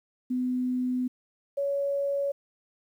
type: tone pair in turn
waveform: sine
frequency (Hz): 251.8 / 561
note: B3 / C#5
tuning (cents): +34 / +21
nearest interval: octave + major second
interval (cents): 1387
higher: second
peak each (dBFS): -25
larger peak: neither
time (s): 0.3-1.08 / 1.57-2.32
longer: first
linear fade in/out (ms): 10
effects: 10-bit